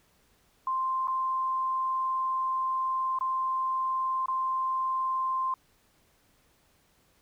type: tone with dropouts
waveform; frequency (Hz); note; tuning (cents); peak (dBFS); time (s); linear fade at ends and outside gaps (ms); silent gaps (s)
sine; 1046.5; C6; 0; -26; 0.67-5.54; 2; 1.073-1.081 / 3.188-3.209 / 4.259-4.283
effects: pink hiss -66 dBFS RMS until 7.21 s